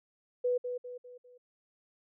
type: tone with echo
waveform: sine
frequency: 493.9 Hz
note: B4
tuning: in tune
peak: -26 dBFS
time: 0.44-0.58 s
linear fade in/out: 10 ms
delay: 200 ms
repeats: 4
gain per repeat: -7 dB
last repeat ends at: 1.38 s
effects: none